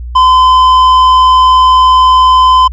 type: tone with tanh clipping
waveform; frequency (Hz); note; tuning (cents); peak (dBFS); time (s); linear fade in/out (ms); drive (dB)
sine; 1023; C6; -39; -4; 0.15-2.68; 10; 8
effects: added 60 Hz sine -19 dBFS peak until 2.72 s